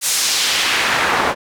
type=noise with band-pass filter sweep; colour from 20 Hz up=pink; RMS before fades=-17 dBFS; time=0.01-1.35 s; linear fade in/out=50 ms; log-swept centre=8600 to 850 Hz; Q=1; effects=none